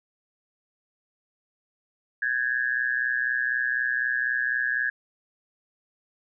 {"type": "tone with amplitude modulation", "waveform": "sine", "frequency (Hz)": 1661.2, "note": "G#6", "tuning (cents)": 0, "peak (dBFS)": -19, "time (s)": [2.22, 4.9], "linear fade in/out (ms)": 5, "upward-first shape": "sine", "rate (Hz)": 124, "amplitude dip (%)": 90, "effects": []}